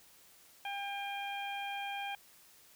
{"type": "harmonic tone", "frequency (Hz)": 801, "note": "G5", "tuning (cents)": 37, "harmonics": [1, 2, 3, 4], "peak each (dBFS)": [-39, -46, -43, -46], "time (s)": [0.65, 2.15], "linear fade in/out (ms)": 2, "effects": ["white hiss -61 dBFS RMS until 2.75 s"]}